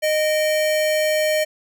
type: tone pair together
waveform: square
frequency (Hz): 616.3 / 2323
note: D#5 / D7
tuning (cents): -17 / -20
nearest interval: octave + major seventh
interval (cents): 2297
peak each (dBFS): -18 / -29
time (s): 0.02-1.45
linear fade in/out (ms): 20
effects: none